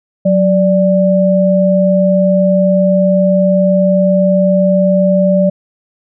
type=tone pair together; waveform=sine; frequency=185 / 587.3 Hz; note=F#3 / D5; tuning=0 / 0 cents; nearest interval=octave + minor sixth; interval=2000 cents; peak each=-10 dBFS; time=0.25-5.5 s; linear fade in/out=10 ms; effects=none